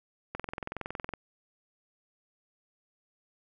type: click train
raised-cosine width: 0.5 ms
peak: -20 dBFS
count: 18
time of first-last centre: 0.35-1.137 s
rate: 21.6 Hz
effects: none